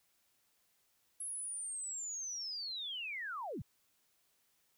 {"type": "linear sweep", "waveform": "sine", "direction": "down", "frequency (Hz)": [10900, 72], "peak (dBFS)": -39, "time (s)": [1.2, 3.62], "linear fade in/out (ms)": 5, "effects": ["white hiss -75 dBFS RMS until 4.77 s"]}